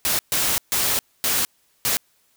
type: noise bursts at uneven times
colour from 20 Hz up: white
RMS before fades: -21 dBFS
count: 5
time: 0.05-0.19 / 0.32-0.58 / 0.72-0.99 / 1.24-1.45 / 1.85-1.97 s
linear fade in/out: 0 ms
effects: white hiss -63 dBFS RMS until 2.36 s